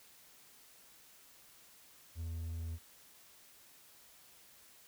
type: tone with vibrato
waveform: triangle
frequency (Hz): 82.6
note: E2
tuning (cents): +4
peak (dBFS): -36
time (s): 2.15-2.79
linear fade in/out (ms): 50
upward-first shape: sine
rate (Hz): 19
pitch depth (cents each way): 12
effects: white hiss -61 dBFS RMS until 4.87 s